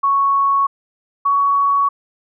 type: tone pair in turn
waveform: sine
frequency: 1108.7 / 1121.6 Hz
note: C#6 / C#6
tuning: 0 / +20 cents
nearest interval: unison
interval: 20 cents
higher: second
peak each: -12 dBFS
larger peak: neither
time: 0.03-0.67 / 1.25-1.89 s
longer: neither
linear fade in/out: 10 ms
effects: none